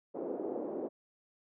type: band-pass noise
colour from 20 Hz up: white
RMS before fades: -38 dBFS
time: 0.14-0.89 s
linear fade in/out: 20 ms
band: 290 to 500 Hz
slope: 24 dB/octave
effects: none